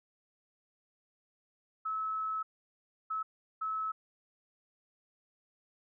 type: tone bursts at uneven times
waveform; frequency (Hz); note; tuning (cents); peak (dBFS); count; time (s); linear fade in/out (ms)
sine; 1297; E6; -28; -32; 3; 1.85-2.43 / 3.1-3.23 / 3.61-3.92; 10
effects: none